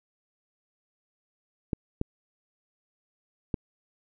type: clicks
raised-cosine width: 3 ms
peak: -14 dBFS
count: 3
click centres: 1.732 / 2.014 / 3.542 s
effects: none